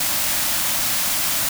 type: band-stop noise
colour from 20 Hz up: white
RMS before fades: -21 dBFS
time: 0-1.49 s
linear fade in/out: 5 ms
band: 340 to 530 Hz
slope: 96 dB/octave
effects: none